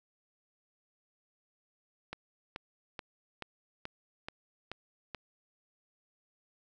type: click train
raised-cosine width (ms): 0.3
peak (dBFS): -23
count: 8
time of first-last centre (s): 2.13-5.147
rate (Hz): 2.32
effects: none